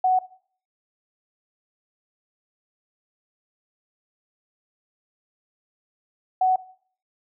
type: tone pair in turn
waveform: sine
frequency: 743 / 745.7 Hz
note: F#5 / F#5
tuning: +7 / +13 cents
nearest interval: unison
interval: 6 cents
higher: second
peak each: -16 dBFS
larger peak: neither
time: 0.04-0.19 / 6.41-6.56 s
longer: neither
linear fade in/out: 5 ms
effects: noise-tail reverb RT60 0.5 s tail -17 dB re dry